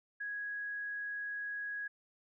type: tone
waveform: sine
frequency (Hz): 1661.2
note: G#6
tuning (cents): 0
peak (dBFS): -37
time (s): 0.2-1.88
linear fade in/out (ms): 10
effects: none